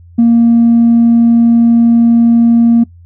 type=tone with tanh clipping; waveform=triangle; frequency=233.1 Hz; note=A#3; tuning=in tune; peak=-4 dBFS; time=0.18-2.84 s; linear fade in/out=10 ms; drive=5 dB; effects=noise-tail reverb RT60 0.1 s tail -21 dB re dry + added 86 Hz sine -35 dBFS peak until 3.05 s